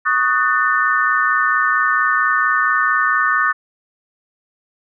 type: chord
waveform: sine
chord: D# half-diminished seventh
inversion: third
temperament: just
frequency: 1120.1 / 1244.5 / 1493.4 / 1792.1 Hz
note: C#6 / D#6 / F#6 / A6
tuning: +18 / 0 / +16 / +31 cents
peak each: -21 / -18 / -19 / -18 dBFS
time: 0.05-3.53 s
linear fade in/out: 20 ms
effects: none